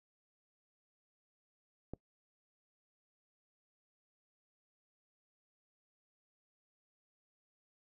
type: click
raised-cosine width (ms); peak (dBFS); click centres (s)
2; -28; 1.936
effects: noise-tail reverb RT60 0.1 s tail -23 dB re dry